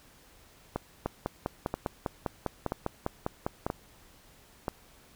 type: two click trains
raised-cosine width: 1 ms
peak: -16 / -15 dBFS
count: 5 / 14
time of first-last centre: 0.76-4.682 / 1.06-3.665 s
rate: 1.02 / 4.99 Hz
effects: pink hiss -58 dBFS RMS until 5.15 s